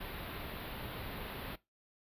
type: band-stop noise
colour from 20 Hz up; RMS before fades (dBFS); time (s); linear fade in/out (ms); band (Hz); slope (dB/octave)
pink; -43; 0-1.56; 10; 4100 to 12000; 48
effects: noise-tail reverb RT60 0.2 s tail -19 dB re dry + resampled to 32000 Hz